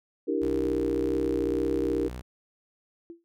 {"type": "chord", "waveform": "sine", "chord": "E half-diminished seventh", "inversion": "third", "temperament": "equal", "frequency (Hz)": [293.7, 329.6, 392, 466.2], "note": ["D4", "E4", "G4", "Bb4"], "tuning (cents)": [0, 0, 0, 0], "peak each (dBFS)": -30, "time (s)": [0.27, 2.09], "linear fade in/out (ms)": 20}
{"type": "tone with vibrato", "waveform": "sawtooth", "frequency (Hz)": 62.5, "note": "B1", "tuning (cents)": 21, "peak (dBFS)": -32, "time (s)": [0.41, 2.22], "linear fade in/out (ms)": 20, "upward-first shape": "triangle", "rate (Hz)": 1.7, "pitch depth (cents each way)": 57}
{"type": "tone with exponential decay", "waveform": "sine", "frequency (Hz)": 337.8, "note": "E4", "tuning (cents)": 42, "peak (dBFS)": -36, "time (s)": [3.1, 3.24], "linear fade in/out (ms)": 0, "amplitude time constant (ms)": 30}
{"effects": []}